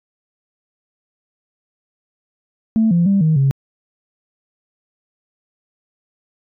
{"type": "tone with pitch steps", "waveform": "sine", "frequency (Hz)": [222, 171.7, 197.6, 157.7, 136.7], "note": ["A3", "F3", "G3", "D#3", "C#3"], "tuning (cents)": [16, -29, 14, 24, -24], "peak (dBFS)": -10, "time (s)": [2.76, 3.51], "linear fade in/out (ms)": 0, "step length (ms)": 150, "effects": ["tanh soft clip ceiling -7 dBFS"]}